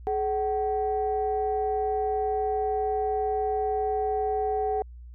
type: tone pair together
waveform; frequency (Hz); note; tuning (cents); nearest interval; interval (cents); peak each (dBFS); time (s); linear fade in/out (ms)
sine; 424.9 / 757; G#4 / F#5; +40 / +39; minor seventh; 999; -26; 0.07-4.82; 0
effects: tanh soft clip ceiling -17 dBFS + added 60 Hz sine -41 dBFS peak until 5.14 s